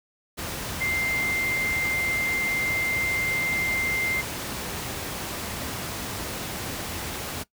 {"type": "tone in noise", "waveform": "sine", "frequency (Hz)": 2093, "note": "C7", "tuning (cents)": 0, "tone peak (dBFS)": -24, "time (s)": [0.8, 4.22], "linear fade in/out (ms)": 20, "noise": "pink", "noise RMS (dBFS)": -32, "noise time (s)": [0.37, 7.44], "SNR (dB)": 5, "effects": ["noise-tail reverb RT60 0.1 s tail -19 dB re dry", "high-pass 60 Hz 12 dB/octave"]}